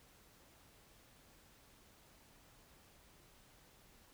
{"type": "silence", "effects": ["pink hiss -65 dBFS RMS until 4.13 s"]}